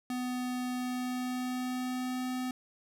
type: tone with pitch glide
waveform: square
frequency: 250 to 253.8 Hz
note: B3 to B3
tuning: +21 to +47 cents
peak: -33 dBFS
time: 0.1-2.51 s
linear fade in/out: 2 ms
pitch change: +26 cents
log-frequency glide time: 0.76-2.28 s
effects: none